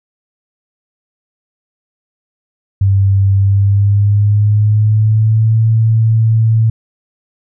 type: tone with pitch glide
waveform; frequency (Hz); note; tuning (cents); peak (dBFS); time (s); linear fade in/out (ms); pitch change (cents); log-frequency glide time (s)
sine; 98 to 111.92; G2 to A2; 0 to +30; -7; 2.81-6.7; 5; +230; 3.35-5.61
effects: none